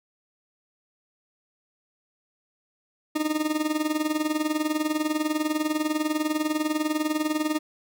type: tone with tremolo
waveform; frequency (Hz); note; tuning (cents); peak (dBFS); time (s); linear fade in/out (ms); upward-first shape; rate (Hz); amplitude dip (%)
40% pulse; 307.1; D#4; -23; -20; 3.15-7.59; 10; sine; 20; 75
effects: none